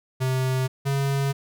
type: tone pair in turn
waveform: square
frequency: 130 / 138.29 Hz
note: C3 / C#3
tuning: -11 / -4 cents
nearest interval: minor second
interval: 107 cents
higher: second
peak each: -22 dBFS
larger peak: neither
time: 0.2-0.68 / 0.85-1.33 s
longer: neither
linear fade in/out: 20 ms
effects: none